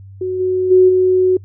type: tone with level steps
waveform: sine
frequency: 370 Hz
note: F#4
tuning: in tune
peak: -17 / -13 / -5 / -9 dBFS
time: 0.21-1.37 s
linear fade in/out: 5 ms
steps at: 0.39 / 0.7 / 0.88 s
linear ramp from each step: 20 ms
effects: noise-tail reverb RT60 0.1 s tail -25 dB re dry + added 97 Hz sine -34 dBFS peak until 1.44 s